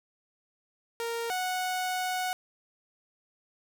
sawtooth tone pair in turn, 464.3 / 737 Hz, A#4 / F#5, -7 / -7 cents, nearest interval minor sixth, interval 800 cents, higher second, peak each -27 / -25 dBFS, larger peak second, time 1-1.3 / 1.3-2.33 s, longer second, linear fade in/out 0 ms, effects none

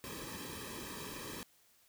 pink noise with comb filter, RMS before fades -45 dBFS, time 0.04-1.43 s, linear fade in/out 0 ms, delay 1.4 ms, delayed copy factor -0.95, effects white hiss -68 dBFS RMS until 1.88 s

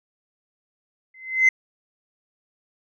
sine tone with exponential growth, 2058 Hz, C7, 29 cents flat, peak -8 dBFS, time 1.14-1.49 s, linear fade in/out 5 ms, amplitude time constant 74 ms, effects tanh soft clip ceiling -9 dBFS

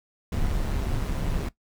brown noise with amplitude modulation, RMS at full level -24 dBFS, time 0.32-1.49 s, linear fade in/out 5 ms, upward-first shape sine, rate 142 Hz, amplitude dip 50%, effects noise-tail reverb RT60 0.1 s tail -17 dB re dry

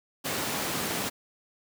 pink high-pass noise, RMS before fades -31 dBFS, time 0.24-1.1 s, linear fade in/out 20 ms, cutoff 170 Hz, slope 12 dB/octave, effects none

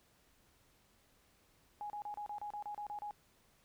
sine tone bursts, 830.6 Hz, G#5, in tune, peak -40 dBFS, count 11, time 1.81-3.109 s, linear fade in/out 0 ms, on 89 ms, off 32 ms, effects pink hiss -70 dBFS RMS until 3.64 s

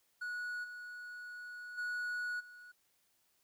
triangle tone with level steps, 1463 Hz, F#6, 20 cents flat, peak -36 / -43 / -34 / -50 dBFS, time 0.21-2.72 s, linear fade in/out 10 ms, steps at 0.63 / 1.77 / 2.39 s, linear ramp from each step 20 ms, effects white hiss -75 dBFS RMS until 3.43 s

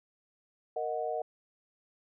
sine chord, D# minor, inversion second, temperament equal with one note detuned, 466.2 / 622.3 / 734.5 Hz, A#4 / D#5 / F#5, 0 / 0 / -13 cents, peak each -36 / -35 / -35 dBFS, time 0.76-1.22 s, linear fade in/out 5 ms, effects none

